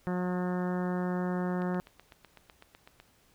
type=harmonic tone; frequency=180.4 Hz; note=F#3; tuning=44 cents flat; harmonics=1 / 2 / 3 / 4 / 5 / 6 / 7 / 8 / 9 / 10; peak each=-30 / -36 / -40 / -42 / -44 / -46 / -47 / -48 / -49 / -50 dBFS; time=0.07-1.8 s; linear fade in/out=0 ms
type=click train; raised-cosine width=0.3 ms; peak=-33 dBFS; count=12; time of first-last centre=1.62-3 s; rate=7.97 Hz
effects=pink hiss -65 dBFS RMS until 3.34 s